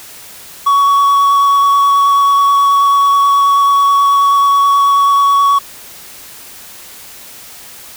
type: tone with vibrato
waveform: triangle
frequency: 1122 Hz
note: C#6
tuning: 21 cents sharp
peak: -5 dBFS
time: 0.66-5.59 s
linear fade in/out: 10 ms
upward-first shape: triangle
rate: 9.3 Hz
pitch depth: 11 cents each way
effects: white hiss -34 dBFS RMS until 7.96 s